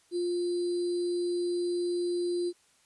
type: tone with sample-and-hold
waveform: sine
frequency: 350.6 Hz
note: F4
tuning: 7 cents sharp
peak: -27 dBFS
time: 0.11-2.53 s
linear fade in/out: 50 ms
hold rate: 4410 Hz
effects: white hiss -65 dBFS RMS until 2.85 s + resampled to 24000 Hz